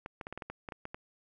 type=clicks; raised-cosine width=0.5 ms; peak=-25 dBFS; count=11; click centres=0.061 / 0.212 / 0.269 / 0.326 / 0.376 / 0.422 / 0.5 / 0.688 / 0.722 / 0.854 / 0.945 s; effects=none